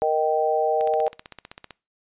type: chord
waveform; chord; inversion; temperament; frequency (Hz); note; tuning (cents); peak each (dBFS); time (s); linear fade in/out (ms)
sine; Eb major; second; equal with one note detuned; 466.2 / 622.3 / 779; Bb4 / Eb5 / G5; 0 / 0 / -11; -23; 0.02-1.08; 0
type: click train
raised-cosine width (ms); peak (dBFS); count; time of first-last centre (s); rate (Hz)
0.2; -20; 15; 0.81-1.707; 15.6
effects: noise-tail reverb RT60 0.3 s tail -23 dB re dry + resampled to 8000 Hz